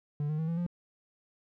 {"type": "tone with pitch steps", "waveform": "triangle", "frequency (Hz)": [146.83, 153.33, 160.12, 167.21, 174.61], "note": ["D3", "D#3", "D#3", "E3", "F3"], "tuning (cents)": [0, -25, 50, 25, 0], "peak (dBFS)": -27, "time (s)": [0.2, 0.665], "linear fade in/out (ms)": 2, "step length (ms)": 93, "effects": []}